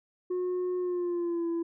sine tone with pitch glide, 362.4 to 336.2 Hz, F#4 to E4, -36 to +34 cents, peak -25 dBFS, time 0.3-1.63 s, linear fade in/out 10 ms, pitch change -130 cents, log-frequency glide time 0.78-1.47 s, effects tanh soft clip ceiling -27 dBFS

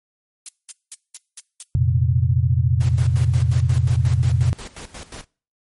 violet noise bursts, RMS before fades -27 dBFS, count 6, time 0.46-1.628 s, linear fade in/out 2 ms, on 28 ms, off 200 ms
sine chord, F suspended fourth, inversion none, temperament equal, 87.31 / 116.54 / 130.81 Hz, F2 / Bb2 / C3, 0 / 0 / 0 cents, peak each -19 dBFS, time 1.75-4.53 s, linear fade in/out 0 ms
pink noise with tremolo, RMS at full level -35 dBFS, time 2.8-5.25 s, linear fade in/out 10 ms, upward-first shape square, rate 5.6 Hz, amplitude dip 80%
effects noise-tail reverb RT60 0.4 s tail -25 dB re dry + MP3 48 kbps

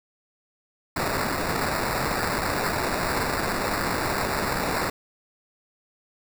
blue noise with sample-and-hold, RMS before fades -26 dBFS, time 0.96-4.9 s, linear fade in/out 5 ms, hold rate 3150 Hz, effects none

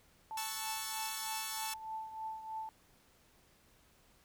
sine tone with tremolo, 880 Hz, A5, in tune, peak -37 dBFS, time 0.31-2.69 s, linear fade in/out 0 ms, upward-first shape triangle, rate 3.2 Hz, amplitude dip 70%
5% pulse chord, F# minor seventh, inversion first, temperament equal with one note detuned, 880 / 1108.7 / 1318.5 / 1489.4 Hz, A5 / C#6 / E6 / F#6, 0 / 0 / 0 / +11 cents, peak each -31 / -31 / -33 / -37 dBFS, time 0.37-1.74 s, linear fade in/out 5 ms
effects pink hiss -67 dBFS RMS until 4.24 s

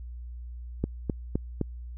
click train, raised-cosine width 3 ms, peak -13 dBFS, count 4, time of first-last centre 0.84-1.613 s, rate 3.88 Hz, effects added 60 Hz sine -37 dBFS peak until 1.97 s

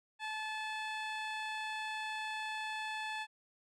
15% pulse tone with low-pass filter, 867 Hz, A5, 26 cents flat, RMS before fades -40 dBFS, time 0.19-3.27 s, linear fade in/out 50 ms, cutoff 6000 Hz, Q 0.54, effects none

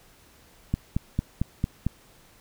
click train, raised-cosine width 5 ms, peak -11 dBFS, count 6, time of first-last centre 0.74-1.866 s, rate 4.44 Hz, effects pink hiss -56 dBFS RMS until 2.4 s

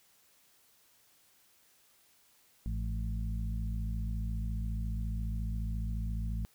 harmonic tone with a mistuned harmonic, 54.4 Hz, A1, 19 cents flat, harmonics 1 / 2 / 3 / 4, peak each -33 / -39 / -43 / -45 dBFS, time 2.66-6.45 s, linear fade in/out 0 ms, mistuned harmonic 3, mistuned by +57 cents, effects white hiss -66 dBFS RMS until 6.54 s

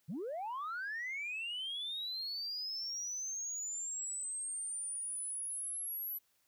sine linear sweep, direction up, 127.8 to 11840 Hz, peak -36 dBFS, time 0.08-6.19 s, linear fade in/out 20 ms, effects tanh soft clip ceiling -35 dBFS + white hiss -75 dBFS RMS until 6.47 s

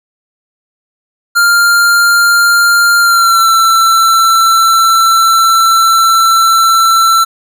square tone with pitch glide, 1396.9 to 1340.8 Hz, F6 to E6, 0 to +29 cents, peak -6 dBFS, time 1.35-7.25 s, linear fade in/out 20 ms, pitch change -71 cents, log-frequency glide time 3-3.47 s, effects none

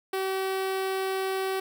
sawtooth tone with notch filter, 382.2 Hz, G4, 44 cents flat, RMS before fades -29 dBFS, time 0.13-1.6 s, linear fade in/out 5 ms, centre 6600 Hz, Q 1.9, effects 9-bit

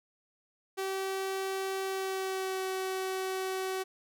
sawtooth tone with pitch glide, 384.4 to 378 Hz, G4 to F#4, -34 to +37 cents, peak -28 dBFS, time 0.77-3.84 s, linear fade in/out 20 ms, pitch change -29 cents, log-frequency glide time 1.82-2.64 s, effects none

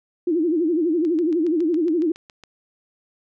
sine tone with vibrato, 329.6 Hz, E4, in tune, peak -17 dBFS, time 0.27-2.12 s, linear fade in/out 5 ms, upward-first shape sine, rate 12 Hz, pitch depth 150 cents each way
click train, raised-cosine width 0.2 ms, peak -26 dBFS, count 11, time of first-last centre 1.05-2.437 s, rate 7.21 Hz
effects none

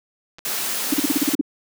clicks, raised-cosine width 0.2 ms, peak -23 dBFS, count 2, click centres 0.385 / 0.391 s
white high-pass noise, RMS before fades -25 dBFS, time 0.45-1.35 s, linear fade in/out 2 ms, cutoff 170 Hz, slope 24 dB/octave
sine tone bursts, 288.7 Hz, D4, 30 cents flat, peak -14 dBFS, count 9, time 0.92-1.412 s, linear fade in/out 5 ms, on 20 ms, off 39 ms
effects none

